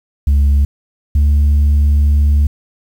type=tone pair in turn; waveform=sine; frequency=70.6 / 72.75 Hz; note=C#2 / D2; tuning=+32 / -16 cents; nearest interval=minor second; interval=52 cents; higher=second; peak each=-5 dBFS; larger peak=neither; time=0.27-0.65 / 1.15-2.47 s; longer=second; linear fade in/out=5 ms; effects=tanh soft clip ceiling -7 dBFS + 7-bit